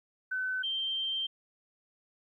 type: tone pair in turn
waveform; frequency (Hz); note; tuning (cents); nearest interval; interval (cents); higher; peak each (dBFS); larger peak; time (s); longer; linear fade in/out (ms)
sine; 1515 / 3144; F#6 / G7; +40 / +4; octave + minor second; 1264; second; -30 / -30; neither; 0.31-0.63 / 0.63-1.27; second; 10
effects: 12-bit